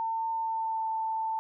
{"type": "tone with pitch glide", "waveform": "sine", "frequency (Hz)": [901, 888.1], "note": ["A5", "A5"], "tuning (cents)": [41, 16], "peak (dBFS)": -28, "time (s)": [0, 1.39], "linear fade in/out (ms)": 0, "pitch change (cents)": -25, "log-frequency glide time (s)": [0.32, 0.9], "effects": []}